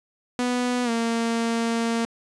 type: tone with pitch glide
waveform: sawtooth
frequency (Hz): 246.9 to 230.4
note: B3 to A#3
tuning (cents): 0 to -20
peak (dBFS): -18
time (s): 0.39-2.05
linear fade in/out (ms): 0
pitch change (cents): -120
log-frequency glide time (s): 0.84-0.9
effects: resampled to 22050 Hz + 10-bit